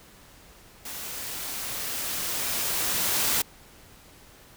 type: noise with level ramp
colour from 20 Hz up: white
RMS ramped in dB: -37 to -24 dBFS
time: 0.85-3.42 s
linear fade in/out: 5 ms
effects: pink hiss -52 dBFS RMS until 4.56 s